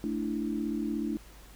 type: chord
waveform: sine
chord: A suspended fourth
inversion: none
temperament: just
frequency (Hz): 220 / 293.3 / 330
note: A3 / D4 / E4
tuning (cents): 0 / -2 / +2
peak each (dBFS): -33 / -33 / -35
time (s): 0.04-1.17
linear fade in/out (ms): 0
effects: added 50 Hz sine -50 dBFS peak until 1.55 s + pink hiss -55 dBFS RMS until 1.55 s